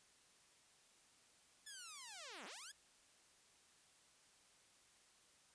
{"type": "linear two-way sweep", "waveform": "5% pulse", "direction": "down then up", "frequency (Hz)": [1754, 179.7, 1754], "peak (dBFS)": -40, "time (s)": [1.66, 2.72], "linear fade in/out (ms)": 10, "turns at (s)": 2.45, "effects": ["white hiss -70 dBFS RMS until 5.54 s", "resampled to 22050 Hz"]}